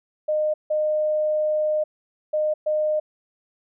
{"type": "tone bursts at uneven times", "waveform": "sine", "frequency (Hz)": 612, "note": "D#5", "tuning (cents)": -29, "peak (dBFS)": -19, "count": 4, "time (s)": [[0.28, 0.54], [0.7, 1.84], [2.33, 2.54], [2.66, 3]], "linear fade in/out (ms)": 10, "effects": []}